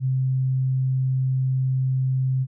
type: tone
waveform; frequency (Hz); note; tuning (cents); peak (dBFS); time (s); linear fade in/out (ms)
sine; 130.81; C3; 0; -19; 0-2.47; 50
effects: none